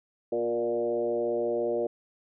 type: tone with frequency modulation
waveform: sine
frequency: 472.9 Hz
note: A#4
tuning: 25 cents sharp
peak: -25 dBFS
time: 0.32-1.87 s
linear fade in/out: 5 ms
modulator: 117 Hz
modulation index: 1.3
effects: none